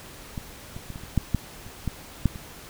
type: clicks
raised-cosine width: 5 ms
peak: -19 / -23 / -23 / -25 / -28 / -8 / -9 / -29 / -14 / -7 / -25 dBFS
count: 11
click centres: 0.378 / 0.765 / 0.903 / 0.959 / 1.036 / 1.177 / 1.347 / 1.665 / 1.877 / 2.257 / 2.358 s
effects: pink hiss -44 dBFS RMS until 2.69 s